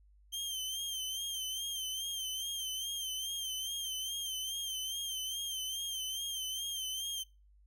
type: tone with vibrato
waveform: sawtooth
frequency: 3136 Hz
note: G7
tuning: in tune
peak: -33 dBFS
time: 0.32-7.24 s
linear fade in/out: 20 ms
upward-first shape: sine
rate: 2.4 Hz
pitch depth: 61 cents each way
effects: noise-tail reverb RT60 0.3 s tail -25 dB re dry + added 50 Hz sine -60 dBFS peak until 7.66 s